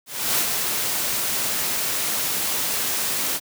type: noise with ADSR envelope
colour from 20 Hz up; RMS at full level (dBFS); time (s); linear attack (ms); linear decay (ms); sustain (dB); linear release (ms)
white; -20; 0.06-3.4; 320; 70; -4; 45
effects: high-pass 100 Hz 12 dB/octave